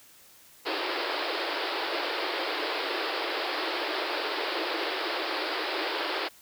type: band-pass noise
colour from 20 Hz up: pink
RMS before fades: -31 dBFS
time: 0.65-6.29 s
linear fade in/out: 20 ms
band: 310 to 5000 Hz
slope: 96 dB/octave
effects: white hiss -55 dBFS RMS until 6.41 s